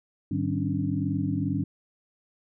sine tone cluster, 102.2 / 149.9 / 190.9 / 268.6 / 291 Hz, G#2 / D3 / G3 / C4 / D4, -27 / +36 / -46 / +46 / -16 cents, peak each -31 dBFS, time 0.31-1.64 s, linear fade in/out 5 ms, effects none

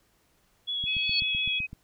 sine tone with vibrato, 3361 Hz, G#7, 20 cents sharp, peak -28 dBFS, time 0.67-1.6 s, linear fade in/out 20 ms, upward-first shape sine, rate 5.5 Hz, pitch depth 16 cents each way
click train, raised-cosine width 5 ms, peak -28 dBFS, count 8, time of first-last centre 0.84-1.731 s, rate 7.86 Hz
sine tone with pitch glide, 2552 to 2530 Hz, D#7 to D#7, +43 to +28 cents, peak -28 dBFS, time 0.86-1.67 s, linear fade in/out 20 ms, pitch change -15 cents, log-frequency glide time 1.38-1.49 s
sine tone with exponential growth, 4435 Hz, C#8, in tune, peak -22 dBFS, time 0.87-1.2 s, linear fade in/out 5 ms, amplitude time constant 70 ms
effects pink hiss -67 dBFS RMS until 1.83 s

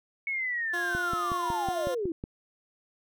sine linear sweep, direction down, 2217 to 311.1 Hz, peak -28 dBFS, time 0.27-2.12 s, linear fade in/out 2 ms
15% pulse tone, 350.6 Hz, F4, 7 cents sharp, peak -27 dBFS, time 0.73-1.95 s, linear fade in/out 10 ms
click train, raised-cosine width 3 ms, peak -22 dBFS, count 8, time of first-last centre 0.95-2.239 s, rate 5.43 Hz
effects none

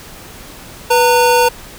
square tone pair together, 491.2 / 916 Hz, B4 / A#5, -9 / -31 cents, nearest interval major seventh, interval 1078 cents, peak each -12 dBFS, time 0.9-1.49 s, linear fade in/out 10 ms, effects pink hiss -35 dBFS RMS until 1.78 s

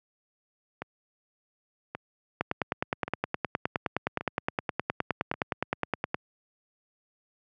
two click trains, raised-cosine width 0.5 ms, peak -11 / -19 dBFS, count 37 / 5, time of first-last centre 2.41-6.144 / 0.82-5.34 s, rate 9.64 / 0.885 Hz, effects high-pass 100 Hz 12 dB/octave

